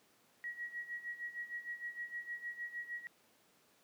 sine tone with tremolo, 1911 Hz, A#6, 43 cents sharp, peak -38 dBFS, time 0.44-3.07 s, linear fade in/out 0 ms, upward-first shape sine, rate 6.5 Hz, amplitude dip 80%, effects pink hiss -69 dBFS RMS until 3.83 s + high-pass 200 Hz 12 dB/octave

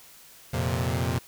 sawtooth chord, F suspended fourth, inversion none, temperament equal, 87.31 / 116.54 / 130.81 Hz, F2 / Bb2 / C3, 0 / 0 / 0 cents, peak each -25 dBFS, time 0.53-1.19 s, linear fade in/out 10 ms, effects white hiss -51 dBFS RMS until 1.27 s

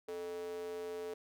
square tone with high-pass filter, 87.31 Hz, F2, in tune, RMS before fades -42 dBFS, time 0.08-1.14 s, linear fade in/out 5 ms, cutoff 440 Hz, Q 5.5, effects none

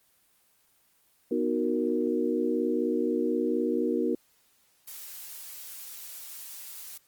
sine chord, B major seventh, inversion none, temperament equal, 246.9 / 311.1 / 370 / 466.2 Hz, B3 / D#4 / F#4 / A#4, 0 / 0 / 0 / 0 cents, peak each -30 dBFS, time 1.31-4.15 s, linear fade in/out 5 ms
blue noise, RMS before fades -42 dBFS, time 4.87-6.98 s, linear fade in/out 10 ms
effects white hiss -66 dBFS RMS until 7.07 s + Opus 24 kbps

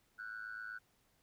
sine tone with amplitude modulation, 1480 Hz, F#6, in tune, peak -38 dBFS, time 0.18-0.79 s, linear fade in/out 20 ms, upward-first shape sine, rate 108 Hz, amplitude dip 90%, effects tanh soft clip ceiling -37 dBFS + pink hiss -74 dBFS RMS until 1.22 s

